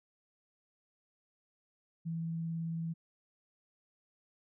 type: tone with vibrato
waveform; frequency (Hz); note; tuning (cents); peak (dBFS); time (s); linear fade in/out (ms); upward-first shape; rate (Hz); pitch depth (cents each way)
sine; 164.81; E3; 0; -34; 2.05-2.94; 20; sine; 18; 9
effects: none